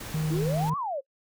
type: noise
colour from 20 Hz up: pink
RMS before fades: -39 dBFS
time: 0-0.7 s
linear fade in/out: 5 ms
type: tone with vibrato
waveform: triangle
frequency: 155.56 Hz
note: D#3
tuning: in tune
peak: -23 dBFS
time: 0.14-0.74 s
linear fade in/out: 5 ms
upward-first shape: sine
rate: 4.6 Hz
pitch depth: 8 cents each way
type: exponential two-way sweep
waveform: sine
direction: up then down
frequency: 303.1 to 1174.7 to 516 Hz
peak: -28 dBFS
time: 0.3-1.01 s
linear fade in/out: 20 ms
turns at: 0.77 s
effects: noise-tail reverb RT60 0.1 s tail -24 dB re dry